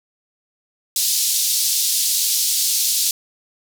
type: band-pass noise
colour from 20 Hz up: pink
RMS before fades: -19 dBFS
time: 0.96-3.11 s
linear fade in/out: 2 ms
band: 4100 to 16000 Hz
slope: 24 dB/octave
effects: none